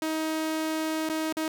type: tone with dropouts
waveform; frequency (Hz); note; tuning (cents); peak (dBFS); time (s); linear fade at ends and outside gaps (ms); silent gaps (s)
sawtooth; 315.9; D#4; +26; -23; 0.02-1.48; 2; 1.09-1.097 / 1.326-1.369
effects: none